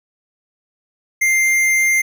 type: tone with tanh clipping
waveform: sine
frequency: 2099 Hz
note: C7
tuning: 5 cents sharp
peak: -14 dBFS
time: 1.21-2.02 s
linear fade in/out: 10 ms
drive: 17 dB
effects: none